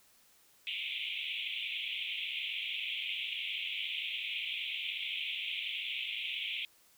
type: band-pass noise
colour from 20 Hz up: white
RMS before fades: -38 dBFS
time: 0.67-6.65 s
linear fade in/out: 0 ms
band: 2200 to 3500 Hz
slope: 96 dB/octave
effects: white hiss -65 dBFS RMS until 6.97 s